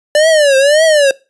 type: tone with vibrato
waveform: square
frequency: 587.3 Hz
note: D5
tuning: in tune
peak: -7 dBFS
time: 0.15-1.11 s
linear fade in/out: 2 ms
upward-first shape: triangle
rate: 1.8 Hz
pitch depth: 190 cents each way
effects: noise-tail reverb RT60 0.3 s tail -23 dB re dry + resampled to 24000 Hz